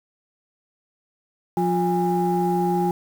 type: tone cluster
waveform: sine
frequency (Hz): 177.3 / 354.4 / 818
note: F3 / F4 / G#5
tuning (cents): +26 / +25 / -26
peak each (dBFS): -22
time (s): 1.57-2.91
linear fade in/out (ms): 2
effects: tanh soft clip ceiling -12 dBFS + 7-bit